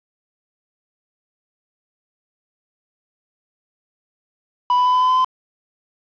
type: tone with pitch steps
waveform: triangle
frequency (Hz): 987.8 / 994.1 / 1000.4 / 1006.8 / 1013.2 / 1019.7 / 1026.2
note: B5 / B5 / B5 / B5 / B5 / C6 / C6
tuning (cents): 0 / +11 / +22 / +33 / +44 / -45 / -34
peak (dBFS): -11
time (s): 4.7-5.246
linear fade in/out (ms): 2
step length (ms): 78
effects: resampled to 11025 Hz + 7-bit